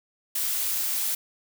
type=noise; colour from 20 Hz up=blue; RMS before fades=-27 dBFS; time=0.35-1.15 s; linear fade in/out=5 ms; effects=none

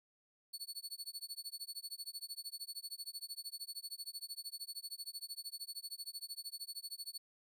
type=tone with tremolo; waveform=sawtooth; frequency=4435 Hz; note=C#8; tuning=in tune; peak=-38 dBFS; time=0.53-7.18 s; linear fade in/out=10 ms; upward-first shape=sine; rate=13 Hz; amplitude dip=100%; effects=none

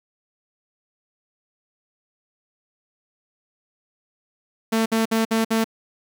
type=tone bursts; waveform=sawtooth; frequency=224 Hz; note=A3; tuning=31 cents sharp; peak=-14 dBFS; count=5; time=4.72-5.644 s; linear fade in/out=10 ms; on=140 ms; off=56 ms; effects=9-bit

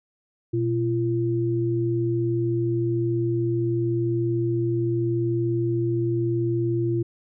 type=tone pair together; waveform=sine; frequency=120.8 / 341.7 Hz; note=B2 / F4; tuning=-38 / -38 cents; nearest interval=octave + tritone; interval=1800 cents; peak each=-24 / -23 dBFS; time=0.53-7.03 s; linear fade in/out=10 ms; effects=none

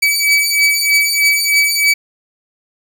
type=beating tone pair; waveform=sawtooth; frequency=2286 / 2289.2 Hz; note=D7 / D7; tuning=-47 / -45 cents; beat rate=3.2 Hz; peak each=-11 / -10 dBFS; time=0.02-1.94 s; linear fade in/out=10 ms; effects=none

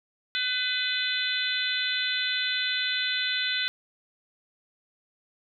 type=harmonic tone; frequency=503 Hz; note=B4; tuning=32 cents sharp; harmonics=3 / 4 / 5 / 6 / 7 / 8; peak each=-31 / -34 / -35 / -35 / -30 / -32 dBFS; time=0.35-3.68 s; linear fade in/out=0 ms; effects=none

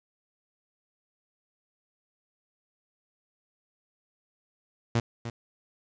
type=tone with echo; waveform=sawtooth; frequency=116.54 Hz; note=A#2; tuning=in tune; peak=-18 dBFS; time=4.95-5 s; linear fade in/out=5 ms; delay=300 ms; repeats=1; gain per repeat=-11 dB; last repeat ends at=5.3 s; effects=resampled to 16000 Hz + 9-bit

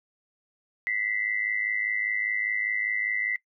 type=tone pair together; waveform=sine; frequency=1961 / 2066 Hz; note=B6 / C7; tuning=-13 / -22 cents; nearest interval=minor second; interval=91 cents; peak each=-28 / -28 dBFS; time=0.87-3.36 s; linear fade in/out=0 ms; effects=noise-tail reverb RT60 0.1 s tail -21 dB re dry

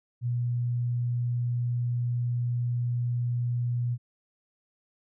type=tone; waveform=sine; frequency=121.1 Hz; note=B2; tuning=34 cents flat; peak=-25 dBFS; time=0.21-3.98 s; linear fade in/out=50 ms; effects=none

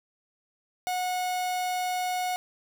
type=tone; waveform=45% pulse; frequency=730 Hz; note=F#5; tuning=24 cents flat; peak=-27 dBFS; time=0.87-2.36 s; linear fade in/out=0 ms; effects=none

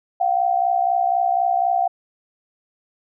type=tone pair together; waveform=sine; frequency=702 / 766 Hz; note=F5 / G5; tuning=+9 / -40 cents; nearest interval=major second; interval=151 cents; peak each=-19 dBFS; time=0.2-1.88 s; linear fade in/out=10 ms; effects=none

